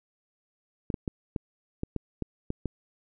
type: clicks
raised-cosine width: 3 ms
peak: -17 dBFS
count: 9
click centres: 0.902 / 0.942 / 1.078 / 1.362 / 1.834 / 1.963 / 2.223 / 2.504 / 2.657 s
effects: none